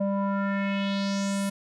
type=tone with low-pass filter sweep; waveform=square; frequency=197.8 Hz; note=G3; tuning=16 cents sharp; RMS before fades=-27 dBFS; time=0-1.5 s; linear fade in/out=10 ms; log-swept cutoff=650 to 11000 Hz; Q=2.9; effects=none